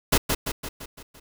pink noise with echo, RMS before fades -18 dBFS, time 0.12-0.18 s, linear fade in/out 10 ms, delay 170 ms, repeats 6, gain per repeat -5 dB, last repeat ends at 1.2 s, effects none

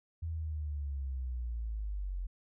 sine linear sweep, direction down, 83.1 to 43.74 Hz, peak -34 dBFS, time 0.22-2.27 s, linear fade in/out 10 ms, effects none

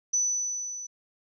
sine tone with level ramp, 5980 Hz, F#8, 17 cents sharp, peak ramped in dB -21 to -36 dBFS, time 0.13-0.87 s, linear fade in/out 10 ms, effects none

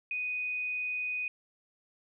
sine tone, 2489 Hz, D#7, in tune, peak -31 dBFS, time 0.11-1.28 s, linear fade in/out 2 ms, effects none

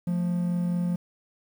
triangle tone pair together, 175.4 / 219.9 Hz, F3 / A3, +8 / -1 cents, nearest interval major third, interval 391 cents, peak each -22 / -33 dBFS, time 0.07-0.96 s, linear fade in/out 5 ms, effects 9-bit

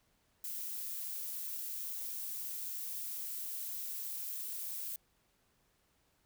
violet noise, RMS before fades -41 dBFS, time 0.44-4.96 s, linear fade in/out 2 ms, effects pink hiss -74 dBFS RMS until 6.25 s

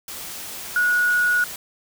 sine tone in noise, 1457 Hz, F#6, 27 cents flat, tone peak -16 dBFS, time 0.76-1.44 s, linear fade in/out 2 ms, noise white, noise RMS -34 dBFS, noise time 0.08-1.56 s, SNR +15 dB, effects none

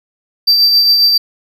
triangle tone with tremolo, 4674 Hz, D8, 9 cents flat, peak -4 dBFS, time 0.47-1.18 s, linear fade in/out 10 ms, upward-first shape triangle, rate 7.4 Hz, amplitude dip 40%, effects none

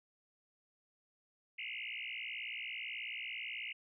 sine tone with frequency modulation, 2489 Hz, D#7, in tune, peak -40 dBFS, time 1.58-3.73 s, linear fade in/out 10 ms, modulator 58.3 Hz, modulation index 7.3, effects none

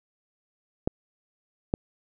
clicks, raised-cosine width 2 ms, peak -10 dBFS, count 2, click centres 0.875 / 1.739 s, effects none

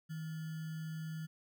sine tone with sample-and-hold, 159.3 Hz, D#3, 41 cents sharp, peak -39 dBFS, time 0.09-1.27 s, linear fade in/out 20 ms, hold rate 1575 Hz, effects none

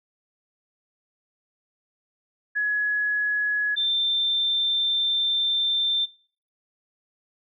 sine tone pair in turn, 1685 / 3570 Hz, G#6 / A7, +25 / +24 cents, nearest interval octave + minor second, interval 1299 cents, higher second, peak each -21 dBFS, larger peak neither, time 2.55-3.76 / 3.76-6.06 s, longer second, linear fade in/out 20 ms, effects noise-tail reverb RT60 0.5 s tail -21 dB re dry

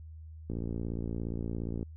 click train, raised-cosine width 3 ms, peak -23 dBFS, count 77, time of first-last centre 0.5-1.829 s, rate 57.2 Hz, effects added 79 Hz sine -44 dBFS peak until 1.96 s

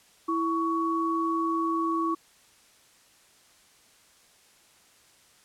sine tone pair together, 329.6 / 1119.9 Hz, E4 / C#6, 0 / +17 cents, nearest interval octave + major sixth, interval 2117 cents, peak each -27 dBFS, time 0.28-2.15 s, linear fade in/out 10 ms, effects white hiss -59 dBFS RMS until 5.44 s + low-pass 10000 Hz 12 dB/octave

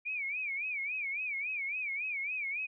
sine tone with vibrato, 2346 Hz, D7, 2 cents flat, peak -33 dBFS, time 0.05-2.67 s, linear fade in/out 20 ms, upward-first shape sine, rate 3.6 Hz, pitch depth 150 cents each way, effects none

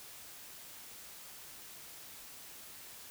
silence, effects white hiss -51 dBFS RMS until 3.1 s

